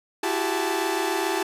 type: tone cluster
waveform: sawtooth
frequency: 334.1 / 371.7 / 398.7 / 874 Hz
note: E4 / F#4 / G4 / A5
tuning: +23 / +8 / +29 / -12 cents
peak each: -25 dBFS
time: 0.23-1.43 s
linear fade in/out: 5 ms
effects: resampled to 32000 Hz